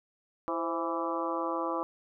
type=harmonic tone with a mistuned harmonic; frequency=166.1 Hz; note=E3; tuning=13 cents sharp; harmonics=2 / 3 / 4 / 5 / 6 / 7 / 8; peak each=-35 / -36 / -39 / -39 / -37 / -35 / -46 dBFS; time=0.48-1.83 s; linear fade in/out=0 ms; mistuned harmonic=3; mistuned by=+72 cents; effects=none